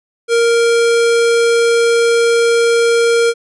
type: tone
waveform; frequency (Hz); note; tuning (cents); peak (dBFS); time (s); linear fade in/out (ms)
square; 466.2; A#4; 0; -10; 0.28-3.34; 50
effects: resampled to 24000 Hz